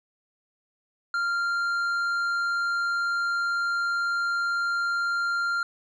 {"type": "tone with tanh clipping", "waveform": "triangle", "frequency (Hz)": 1391, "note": "F6", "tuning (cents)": -7, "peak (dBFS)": -25, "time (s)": [1.14, 5.63], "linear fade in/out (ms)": 2, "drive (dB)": 11, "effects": []}